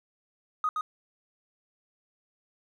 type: tone with echo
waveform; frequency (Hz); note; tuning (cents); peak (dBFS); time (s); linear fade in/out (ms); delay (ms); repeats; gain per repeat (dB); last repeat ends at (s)
triangle; 1249; D#6; +6; -20; 0.64-0.69; 2; 120; 1; -5; 0.81
effects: tanh soft clip ceiling -22 dBFS